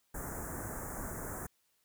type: band-stop noise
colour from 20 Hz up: pink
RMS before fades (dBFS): -41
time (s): 0.14-1.47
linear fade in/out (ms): 10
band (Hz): 1800 to 6700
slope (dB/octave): 48
effects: white hiss -75 dBFS RMS until 1.84 s